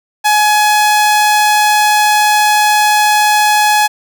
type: tone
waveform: sawtooth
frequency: 843 Hz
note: G#5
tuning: 26 cents sharp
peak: -4 dBFS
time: 0.24-3.88 s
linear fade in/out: 20 ms
effects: none